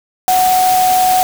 sine tone in noise, 740 Hz, F#5, in tune, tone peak -9 dBFS, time 0.28-1.23 s, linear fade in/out 0 ms, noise white, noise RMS -20 dBFS, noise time 0.28-1.23 s, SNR +8 dB, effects none

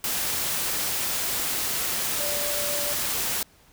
sine tone in noise, 583 Hz, D5, 13 cents flat, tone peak -32 dBFS, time 2.2-2.93 s, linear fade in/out 2 ms, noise white, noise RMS -27 dBFS, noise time 0.04-3.43 s, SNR -8 dB, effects pink hiss -57 dBFS RMS until 3.72 s

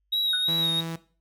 triangle tone with vibrato, 3800 Hz, A#7, 33 cents sharp, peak -21 dBFS, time 0.12-0.81 s, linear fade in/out 10 ms, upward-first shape sine, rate 2.9 Hz, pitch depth 39 cents each way
sine tone with exponential decay, 1480 Hz, F#6, in tune, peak -25 dBFS, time 0.33-0.51 s, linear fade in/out 5 ms, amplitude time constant 38 ms
sawtooth tone, 164.81 Hz, E3, in tune, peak -27 dBFS, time 0.48-0.96 s, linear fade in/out 5 ms
effects noise-tail reverb RT60 0.4 s tail -17 dB re dry + added 50 Hz sine -70 dBFS peak until 1.2 s

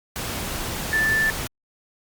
sine tone in noise, 1760 Hz, A6, in tune, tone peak -18 dBFS, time 0.93-1.3 s, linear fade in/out 0 ms, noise pink, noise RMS -29 dBFS, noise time 0.16-1.47 s, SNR +8 dB, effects Opus 48 kbps

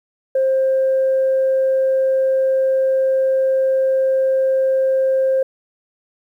sine tone, 529 Hz, C5, 19 cents sharp, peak -12 dBFS, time 0.35-5.43 s, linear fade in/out 5 ms, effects tanh soft clip ceiling -10 dBFS + 9-bit

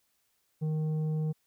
triangle tone with tanh clipping, 155.56 Hz, D#3, in tune, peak -29 dBFS, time 0.61-1.33 s, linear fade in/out 20 ms, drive 11 dB, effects white hiss -74 dBFS RMS until 1.46 s

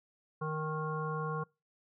harmonic tone, 155.56 Hz, D#3, in tune, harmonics 1 / 3 / 5 / 7 / 9, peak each -36 / -39 / -46 / -39 / -45 dBFS, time 0.41-1.44 s, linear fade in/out 10 ms, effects noise-tail reverb RT60 0.3 s tail -26 dB re dry

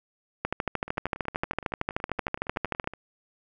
two click trains, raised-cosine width 0.5 ms, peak -24 / -11 dBFS, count 23 / 33, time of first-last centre 0.88-2.936 / 0.45-2.874 s, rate 10.7 / 13.2 Hz, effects none

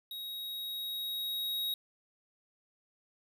square tone with level ramp, 3792 Hz, A#7, 29 cents sharp, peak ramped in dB -40 to -32 dBFS, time 0.11-1.74 s, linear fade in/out 2 ms, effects none

